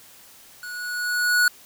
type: tone with level ramp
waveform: square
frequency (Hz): 1463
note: F#6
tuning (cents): -20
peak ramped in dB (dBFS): -34 to -15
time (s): 0.63-1.48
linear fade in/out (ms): 2
effects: white hiss -49 dBFS RMS until 1.65 s